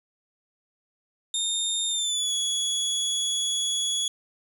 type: tone with pitch glide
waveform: 25% pulse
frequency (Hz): 3654 to 3370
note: A#7 to G#7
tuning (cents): -35 to +25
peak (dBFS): -20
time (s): 1.34-4.08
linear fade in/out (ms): 2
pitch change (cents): -140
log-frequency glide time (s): 1.88-2.33
effects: none